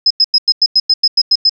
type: tone bursts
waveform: sine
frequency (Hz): 5100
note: D#8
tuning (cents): +42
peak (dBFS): -6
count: 11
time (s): 0.06-1.495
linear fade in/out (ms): 5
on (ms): 45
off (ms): 94
effects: none